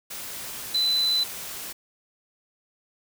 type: tone in noise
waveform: sine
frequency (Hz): 4012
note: B7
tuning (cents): +26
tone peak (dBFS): -20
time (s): 0.74-1.24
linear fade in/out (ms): 10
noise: white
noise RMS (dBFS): -36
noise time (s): 0.1-1.73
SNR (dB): +13
effects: none